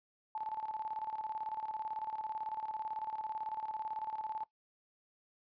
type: tone with tremolo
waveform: sine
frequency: 871 Hz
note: A5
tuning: 18 cents flat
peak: -35 dBFS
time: 0.35-4.44 s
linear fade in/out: 2 ms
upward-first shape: square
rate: 18 Hz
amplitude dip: 65%
effects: noise-tail reverb RT60 0.1 s tail -18 dB re dry + resampled to 11025 Hz